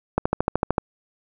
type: click train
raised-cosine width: 1 ms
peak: -5 dBFS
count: 9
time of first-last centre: 0.18-0.782 s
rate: 13.3 Hz
effects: none